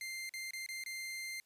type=tone with dropouts; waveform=sawtooth; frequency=2093 Hz; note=C7; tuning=in tune; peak=-37 dBFS; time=0.01-1.4 s; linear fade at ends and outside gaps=1 ms; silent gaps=0.293-0.338 / 0.508-0.534 / 0.663-0.688 / 0.838-0.861 s; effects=white hiss -75 dBFS RMS until 1.45 s + resampled to 32000 Hz